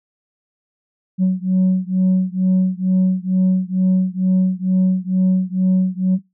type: beating tone pair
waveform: sine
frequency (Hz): 185 / 187.2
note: F#3 / F#3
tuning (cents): 0 / +20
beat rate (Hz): 2.2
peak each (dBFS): -14 / -15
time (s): 1.18-6.19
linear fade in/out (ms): 50
effects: noise-tail reverb RT60 0.2 s tail -21 dB re dry + tanh soft clip ceiling -10 dBFS